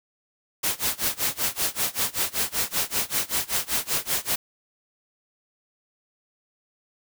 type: noise with tremolo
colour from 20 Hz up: white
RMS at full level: -23 dBFS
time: 0.63-4.36 s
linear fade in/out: 10 ms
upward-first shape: sine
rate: 5.2 Hz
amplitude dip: 95%
effects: none